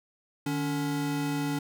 square tone pair together, 150 / 283.2 Hz, D3 / C#4, +37 / +37 cents, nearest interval major seventh, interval 1100 cents, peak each -33 / -30 dBFS, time 0.46-1.59 s, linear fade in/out 5 ms, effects none

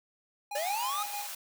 square tone with tremolo, 821 Hz, G#5, 20 cents flat, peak -36 dBFS, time 0.51-1.27 s, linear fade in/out 5 ms, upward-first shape square, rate 6.4 Hz, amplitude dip 50%
white high-pass noise, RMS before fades -40 dBFS, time 0.55-1.35 s, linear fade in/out 5 ms, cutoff 530 Hz, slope 48 dB/octave
square linear sweep, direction up, 554.4 to 1282 Hz, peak -32 dBFS, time 0.55-1.03 s, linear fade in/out 5 ms
effects none

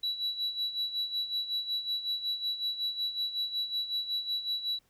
sine tone with tremolo, 3927 Hz, B7, 11 cents flat, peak -26 dBFS, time 0.03-4.79 s, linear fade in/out 5 ms, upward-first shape sine, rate 5.4 Hz, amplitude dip 75%, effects tanh soft clip ceiling -26 dBFS + pink hiss -70 dBFS RMS until 4.89 s

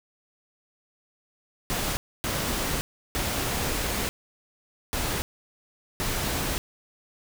pink noise bursts at uneven times, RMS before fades -28 dBFS, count 5, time 1.7-1.97 / 2.24-2.81 / 3.15-4.09 / 4.93-5.22 / 6-6.58 s, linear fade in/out 0 ms, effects none

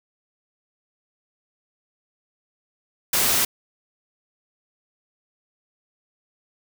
white noise, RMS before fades -20 dBFS, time 3.13-3.45 s, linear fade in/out 5 ms, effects none

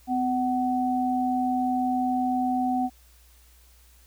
sine tone pair together, 254.1 / 750 Hz, B3 / F#5, +49 / +23 cents, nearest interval octave + perfect fifth, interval 1874 cents, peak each -25 dBFS, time 0.07-2.9 s, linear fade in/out 50 ms, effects added 60 Hz sine -54 dBFS peak until 4.06 s + white hiss -59 dBFS RMS until 4.06 s

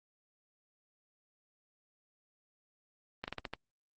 slowing click train, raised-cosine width 0.3 ms, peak -21 dBFS, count 6, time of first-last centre 3.24-3.536 s, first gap 39 ms, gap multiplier 1.21, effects Opus 24 kbps

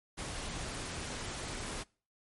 pink noise, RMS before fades -40 dBFS, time 0.17-1.84 s, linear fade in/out 20 ms, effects noise-tail reverb RT60 0.4 s tail -25 dB re dry + MP3 48 kbps

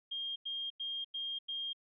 sine tone bursts, 3219 Hz, G7, 45 cents sharp, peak -36 dBFS, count 5, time 0.11-1.732 s, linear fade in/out 10 ms, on 250 ms, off 93 ms, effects none

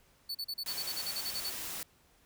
45% pulse tone bursts, 4465 Hz, C#8, 12 cents sharp, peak -34 dBFS, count 13, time 0.29-1.501 s, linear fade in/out 10 ms, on 59 ms, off 37 ms
white noise, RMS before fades -40 dBFS, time 0.66-1.83 s, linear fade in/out 2 ms
effects pink hiss -66 dBFS RMS until 2.25 s

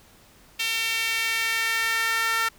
sawtooth tone with high-pass filter sweep, 453 Hz, A#4, 50 cents flat, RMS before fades -25 dBFS, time 0.59-2.49 s, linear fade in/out 10 ms, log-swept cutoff 2700 to 1500 Hz, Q 2.6, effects pink hiss -54 dBFS RMS until 2.58 s

